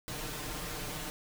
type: noise with comb filter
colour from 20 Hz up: pink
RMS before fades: -39 dBFS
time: 0.08-1.1 s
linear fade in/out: 0 ms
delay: 6.6 ms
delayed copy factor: +0.75
effects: none